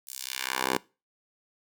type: tone with high-pass filter sweep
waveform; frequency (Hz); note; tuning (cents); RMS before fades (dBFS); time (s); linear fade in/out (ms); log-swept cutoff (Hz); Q
10% pulse; 64.9; C2; -13; -32; 0.07-0.77; 5; 9500 to 400; 0.86
effects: noise-tail reverb RT60 0.3 s tail -22 dB re dry